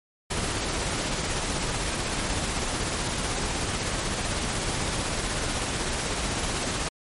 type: noise with tremolo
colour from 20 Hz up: pink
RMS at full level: -27 dBFS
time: 0.3-6.89 s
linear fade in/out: 10 ms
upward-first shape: sine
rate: 16 Hz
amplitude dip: 25%
effects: MP3 48 kbps